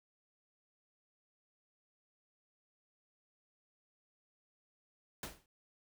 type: noise with exponential decay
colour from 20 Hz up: pink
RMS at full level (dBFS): -39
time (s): 5.23-5.46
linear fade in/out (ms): 2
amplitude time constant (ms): 48
effects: none